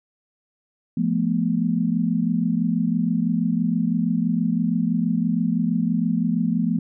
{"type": "tone cluster", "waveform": "sine", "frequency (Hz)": [172.8, 215.8, 241.9], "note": ["F3", "A3", "B3"], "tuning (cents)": [-18, -33, -36], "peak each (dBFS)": -23, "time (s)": [0.97, 6.79], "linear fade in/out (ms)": 5, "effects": []}